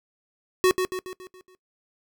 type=tone with echo; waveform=square; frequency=370 Hz; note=F#4; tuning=in tune; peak=-16 dBFS; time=0.64-0.71 s; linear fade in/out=0 ms; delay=140 ms; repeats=6; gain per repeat=-6 dB; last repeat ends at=1.55 s; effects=noise-tail reverb RT60 0.1 s tail -19 dB re dry